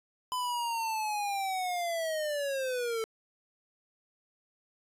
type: linear sweep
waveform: square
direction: down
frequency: 1011 to 440 Hz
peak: -31 dBFS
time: 0.32-3.04 s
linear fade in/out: 0 ms
effects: resampled to 32000 Hz + 11-bit